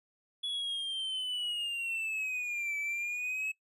triangle linear two-way sweep, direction down then up, 3400 to 2300 to 2590 Hz, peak -31 dBFS, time 0.43-3.52 s, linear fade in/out 10 ms, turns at 2.78 s, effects noise-tail reverb RT60 0.1 s tail -20 dB re dry + resampled to 32000 Hz

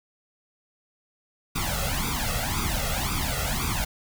pink noise with flanger, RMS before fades -27 dBFS, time 1.55-3.85 s, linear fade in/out 10 ms, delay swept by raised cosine 0.83 to 1.54 ms, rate 1.9 Hz, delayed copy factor +0.95, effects none

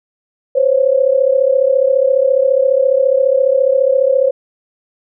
sine tone pair together, 515.4 / 550 Hz, C5 / C#5, -26 / -14 cents, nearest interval minor second, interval 112 cents, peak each -12 dBFS, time 0.55-4.31 s, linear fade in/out 10 ms, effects none

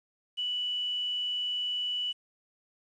sine tone with quantisation, 2960 Hz, F#7, in tune, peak -29 dBFS, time 0.37-2.13 s, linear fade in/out 20 ms, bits 9, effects resampled to 22050 Hz

